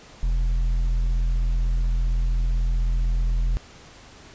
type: tone with tanh clipping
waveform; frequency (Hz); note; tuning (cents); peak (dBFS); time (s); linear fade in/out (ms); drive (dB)
sine; 42.12; E1; +38; -20; 0.23-3.57; 0; 6
effects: pink hiss -47 dBFS RMS until 4.34 s + resampled to 16000 Hz